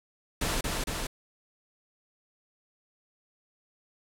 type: noise with echo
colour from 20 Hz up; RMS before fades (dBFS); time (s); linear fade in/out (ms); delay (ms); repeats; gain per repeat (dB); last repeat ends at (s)
pink; -29; 0.41-0.61; 5; 230; 2; -2; 1.07
effects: low-pass 12000 Hz 12 dB/octave